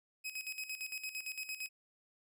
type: tone with tremolo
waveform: sawtooth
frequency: 2538 Hz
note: D#7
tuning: 34 cents sharp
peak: -35 dBFS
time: 0.24-1.69 s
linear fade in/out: 20 ms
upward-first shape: square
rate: 8.8 Hz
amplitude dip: 70%
effects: none